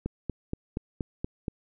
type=click train; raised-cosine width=3 ms; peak=-17 dBFS; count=7; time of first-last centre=0.06-1.482 s; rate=4.22 Hz; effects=none